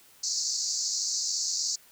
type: band-pass noise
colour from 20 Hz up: white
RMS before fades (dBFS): -30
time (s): 0.23-1.76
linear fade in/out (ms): 10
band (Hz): 4300 to 7200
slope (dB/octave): 96
effects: white hiss -57 dBFS RMS until 1.91 s